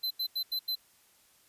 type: tone bursts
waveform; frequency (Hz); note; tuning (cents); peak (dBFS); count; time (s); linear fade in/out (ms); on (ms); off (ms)
square; 4056; B7; +45; -30; 5; 0.03-0.755; 10; 77; 85
effects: white hiss -64 dBFS RMS until 1.48 s + resampled to 32000 Hz